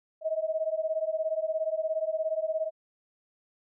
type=beating tone pair; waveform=sine; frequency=627 / 644 Hz; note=D#5 / E5; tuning=+13 / -41 cents; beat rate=17 Hz; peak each=-30 dBFS; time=0.21-2.71 s; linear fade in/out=50 ms; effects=none